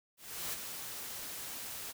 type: noise with ADSR envelope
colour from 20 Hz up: white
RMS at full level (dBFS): -37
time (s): 0.17-1.93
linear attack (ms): 360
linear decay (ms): 17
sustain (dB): -6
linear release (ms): 25
effects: none